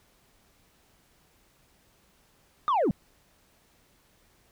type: linear sweep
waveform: sine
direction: down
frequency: 1244.5 to 146.9 Hz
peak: -19 dBFS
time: 2.68-2.91 s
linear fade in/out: 0 ms
effects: tanh soft clip ceiling -20 dBFS + pink hiss -64 dBFS RMS until 4.51 s